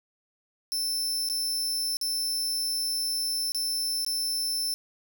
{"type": "tone with dropouts", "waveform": "sawtooth", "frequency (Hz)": 5320, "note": "E8", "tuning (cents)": 15, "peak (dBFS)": -24, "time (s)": [0.72, 4.74], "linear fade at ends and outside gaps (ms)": 0, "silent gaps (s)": [[1.288, 1.298], [1.969, 2.013], [3.52, 3.547], [4.048, 4.064]], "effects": ["11-bit"]}